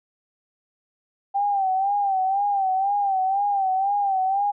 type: tone with vibrato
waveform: sine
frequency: 784 Hz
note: G5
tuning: in tune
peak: -19 dBFS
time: 1.34-4.52 s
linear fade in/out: 20 ms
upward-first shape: sine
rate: 2 Hz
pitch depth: 75 cents each way
effects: none